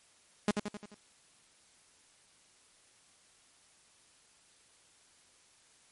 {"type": "tone with echo", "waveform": "sawtooth", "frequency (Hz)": 207.7, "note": "G#3", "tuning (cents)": 0, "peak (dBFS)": -21, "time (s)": [0.48, 0.51], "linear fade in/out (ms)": 2, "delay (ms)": 87, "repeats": 5, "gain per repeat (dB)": -5, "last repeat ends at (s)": 0.945, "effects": ["white hiss -64 dBFS RMS until 5.91 s", "MP3 48 kbps"]}